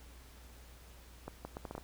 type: accelerating click train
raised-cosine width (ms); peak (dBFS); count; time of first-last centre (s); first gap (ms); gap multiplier
1; -27; 7; 1.28-1.78; 170; 0.7
effects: added 60 Hz sine -54 dBFS peak until 1.83 s + pink hiss -59 dBFS RMS until 1.83 s